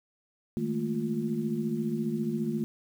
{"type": "tone cluster", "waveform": "sine", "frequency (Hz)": [157.6, 211.1, 225.7, 351.6], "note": ["D#3", "G#3", "A3", "F4"], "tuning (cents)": [23, 29, 44, 12], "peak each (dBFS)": [-35, -35, -30, -35], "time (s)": [0.57, 2.64], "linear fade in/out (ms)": 0, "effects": ["9-bit"]}